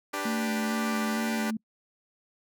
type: chord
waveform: 10% pulse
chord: G major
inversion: second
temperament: equal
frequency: 293.7 / 392 / 493.9 Hz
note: D4 / G4 / B4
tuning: 0 / 0 / 0 cents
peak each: -25 / -26 / -30 dBFS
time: 0.13-1.51 s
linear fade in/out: 10 ms
type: tone with vibrato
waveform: sine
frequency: 222.4 Hz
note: A3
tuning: 19 cents sharp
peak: -28 dBFS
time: 0.25-1.57 s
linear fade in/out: 5 ms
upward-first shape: square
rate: 2.2 Hz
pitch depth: 19 cents each way
effects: noise-tail reverb RT60 0.1 s tail -26 dB re dry